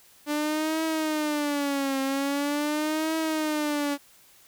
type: tone with vibrato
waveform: sawtooth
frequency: 293.7 Hz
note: D4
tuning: in tune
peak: -21 dBFS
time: 0.26-3.98 s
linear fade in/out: 50 ms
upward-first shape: triangle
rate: 0.43 Hz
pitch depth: 160 cents each way
effects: white hiss -56 dBFS RMS until 4.47 s